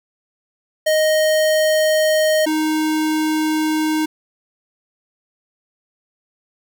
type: tone pair in turn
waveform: square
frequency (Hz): 622.3 / 311.1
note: D#5 / D#4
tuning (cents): 0 / 0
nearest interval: octave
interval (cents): 1200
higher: first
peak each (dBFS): -14 / -17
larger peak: first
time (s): 0.86-2.46 / 2.46-4.06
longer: neither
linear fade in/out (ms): 10
effects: none